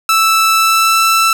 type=tone with pitch glide; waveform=sawtooth; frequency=1318.5 to 1328.4 Hz; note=E6 to E6; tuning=0 to +13 cents; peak=-5 dBFS; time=0.09-1.33 s; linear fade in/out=2 ms; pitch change=+13 cents; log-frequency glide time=0.53-1.02 s; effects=none